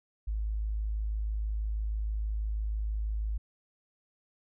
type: tone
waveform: sine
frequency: 53.1 Hz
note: G#1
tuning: 39 cents sharp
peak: -29 dBFS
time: 0.27-3.38 s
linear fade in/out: 10 ms
effects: none